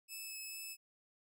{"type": "tone with vibrato", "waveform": "10% pulse", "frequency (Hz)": 2600, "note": "E7", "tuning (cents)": -24, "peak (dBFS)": -36, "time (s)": [0.08, 0.77], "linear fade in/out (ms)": 50, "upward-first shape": "sine", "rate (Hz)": 2.3, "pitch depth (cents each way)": 8, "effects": []}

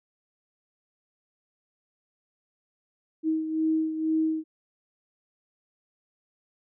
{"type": "beating tone pair", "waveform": "sine", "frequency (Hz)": [316.7, 318.8], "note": ["D#4", "D#4"], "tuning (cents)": [31, 42], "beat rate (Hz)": 2.1, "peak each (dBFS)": [-24, -31], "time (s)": [3.23, 4.44], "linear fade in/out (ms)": 50, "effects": []}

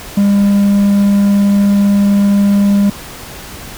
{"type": "tone", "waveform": "triangle", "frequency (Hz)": 201.2, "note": "G3", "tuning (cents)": 45, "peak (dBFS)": -5, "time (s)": [0.17, 2.9], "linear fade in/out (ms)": 5, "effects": ["pink hiss -30 dBFS RMS until 3.77 s"]}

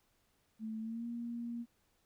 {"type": "tone with pitch glide", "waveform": "sine", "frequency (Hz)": [220, 235.8], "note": ["A3", "A#3"], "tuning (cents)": [0, 20], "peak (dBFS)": -38, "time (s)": [0.59, 1.66], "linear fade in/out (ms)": 50, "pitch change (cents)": 120, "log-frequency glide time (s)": [0.8, 1.06], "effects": ["pink hiss -75 dBFS RMS until 2.05 s"]}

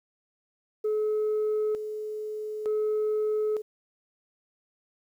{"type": "tone with tremolo", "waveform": "sine", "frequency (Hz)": 427.8, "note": "A4", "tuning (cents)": -49, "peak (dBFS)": -22, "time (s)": [0.84, 3.62], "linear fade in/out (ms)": 10, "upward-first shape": "square", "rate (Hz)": 0.55, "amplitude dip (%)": 65, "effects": ["tanh soft clip ceiling -22 dBFS", "10-bit"]}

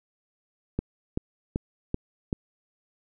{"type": "click train", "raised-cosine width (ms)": 3, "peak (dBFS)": -13, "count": 5, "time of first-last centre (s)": [0.79, 2.328], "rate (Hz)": 2.6, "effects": []}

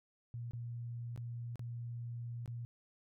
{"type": "tone with dropouts", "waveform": "sine", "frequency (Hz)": 118.6, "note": "A#2", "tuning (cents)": 30, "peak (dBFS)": -40, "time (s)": [0.34, 2.65], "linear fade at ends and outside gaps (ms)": 0, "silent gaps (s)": [[0.51, 0.534], [1.161, 1.176], [1.557, 1.594], [2.459, 2.477]], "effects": []}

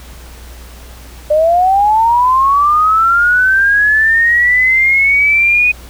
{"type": "linear sweep", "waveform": "sine", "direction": "up", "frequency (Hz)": [592, 2489], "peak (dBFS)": -7, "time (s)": [1.3, 5.72], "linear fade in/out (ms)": 10, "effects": ["added 60 Hz sine -32 dBFS peak until 5.89 s", "pink hiss -38 dBFS RMS until 5.89 s"]}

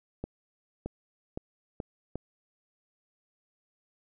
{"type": "accelerating click train", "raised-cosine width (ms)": 2, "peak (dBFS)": -21, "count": 5, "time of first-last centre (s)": [0.24, 2.156], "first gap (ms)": 620, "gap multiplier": 0.83, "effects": []}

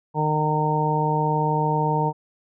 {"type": "harmonic tone", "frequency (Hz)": 153, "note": "D#3", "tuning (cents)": -29, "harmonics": [1, 2, 3, 4, 5, 6], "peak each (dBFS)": [-23, -31, -27, -33, -29, -23], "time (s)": [0.14, 2.13], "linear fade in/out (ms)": 50, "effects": []}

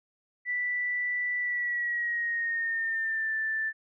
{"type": "tone with pitch glide", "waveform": "sine", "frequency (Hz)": [1971, 1766.1], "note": ["B6", "A6"], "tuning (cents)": [-4, 6], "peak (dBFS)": -27, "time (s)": [0.45, 3.73], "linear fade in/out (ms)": 50, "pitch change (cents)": -190, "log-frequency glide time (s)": [1.39, 3.34], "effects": []}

